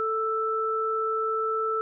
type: tone pair together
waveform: sine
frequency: 441.4 / 1322.7 Hz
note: A4 / E6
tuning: +5 / +5 cents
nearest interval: octave + perfect fifth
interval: 1900 cents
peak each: -28 / -26 dBFS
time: 0-1.81 s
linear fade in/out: 0 ms
effects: none